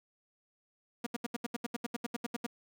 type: tone bursts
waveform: sawtooth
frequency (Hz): 237.7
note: A#3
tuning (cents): +34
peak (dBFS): -29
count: 15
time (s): 1.04-2.465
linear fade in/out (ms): 5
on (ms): 25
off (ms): 75
effects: none